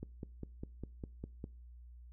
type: click train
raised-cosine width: 3 ms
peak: -29 dBFS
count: 8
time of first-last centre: 0.03-1.441 s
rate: 4.96 Hz
effects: noise-tail reverb RT60 0.4 s tail -23 dB re dry + added 60 Hz sine -51 dBFS peak until 2.12 s